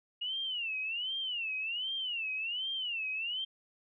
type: tone with vibrato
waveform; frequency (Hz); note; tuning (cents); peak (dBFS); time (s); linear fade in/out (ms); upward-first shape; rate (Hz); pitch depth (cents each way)
sine; 2839; F7; +28; -33; 0.21-3.45; 10; sine; 1.3; 200
effects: none